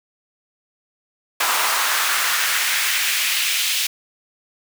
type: noise with high-pass filter sweep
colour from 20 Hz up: pink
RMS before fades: -20 dBFS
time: 1.4-3.87 s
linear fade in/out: 5 ms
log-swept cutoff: 970 to 3000 Hz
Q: 1.6
effects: none